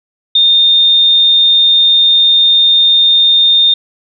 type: tone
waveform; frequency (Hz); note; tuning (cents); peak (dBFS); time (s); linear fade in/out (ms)
sine; 3643; A#7; -41; -5; 0.35-3.74; 5
effects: none